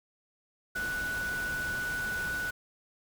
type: tone in noise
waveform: sine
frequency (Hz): 1480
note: F#6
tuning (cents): 0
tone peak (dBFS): -31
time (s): 0.75-2.51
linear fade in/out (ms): 10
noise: pink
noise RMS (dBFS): -41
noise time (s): 0.75-2.51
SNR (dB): +7
effects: none